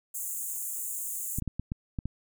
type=high-pass noise; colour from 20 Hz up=pink; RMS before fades=-35 dBFS; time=0.14-1.4 s; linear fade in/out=10 ms; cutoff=6700 Hz; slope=96 dB/octave
type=clicks; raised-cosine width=5 ms; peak=-19 dBFS; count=7; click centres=1.386 / 1.423 / 1.477 / 1.596 / 1.719 / 1.988 / 2.056 s
effects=none